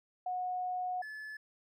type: tone pair in turn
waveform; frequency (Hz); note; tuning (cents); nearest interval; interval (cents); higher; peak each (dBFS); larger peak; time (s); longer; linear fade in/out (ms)
sine / triangle; 730 / 1726.2; F#5 / A6; -24 / -34; octave + minor third; 1490; second; -33 / -40; first; 0.26-1.02 / 1.02-1.37; first; 5
effects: none